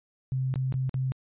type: tone with dropouts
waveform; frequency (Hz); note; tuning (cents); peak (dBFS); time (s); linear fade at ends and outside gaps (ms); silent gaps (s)
sine; 130.81; C3; 0; -25; 0.32-1.12; 0; 0.54-0.558 / 0.724-0.74 / 0.894-0.942
effects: resampled to 8000 Hz